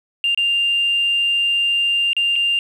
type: tone with dropouts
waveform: sine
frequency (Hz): 2794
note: F7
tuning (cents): 0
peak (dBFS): -14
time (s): 0.24-2.59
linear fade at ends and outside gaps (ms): 1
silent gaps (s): 0.347-0.375 / 2.132-2.166 / 2.357-2.361
effects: tanh soft clip ceiling -10 dBFS + 8-bit